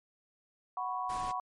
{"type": "chord", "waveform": "sine", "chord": "F# suspended fourth", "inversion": "none", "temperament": "equal", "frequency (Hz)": [740, 987.8, 1108.7], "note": ["F#5", "B5", "C#6"], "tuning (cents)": [0, 0, 0], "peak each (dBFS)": -37, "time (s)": [0.77, 1.4], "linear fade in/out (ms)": 2}
{"type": "noise", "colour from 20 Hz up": "pink", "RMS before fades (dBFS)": -45, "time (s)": [1.09, 1.32], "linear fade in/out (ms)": 10}
{"effects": ["MP3 48 kbps"]}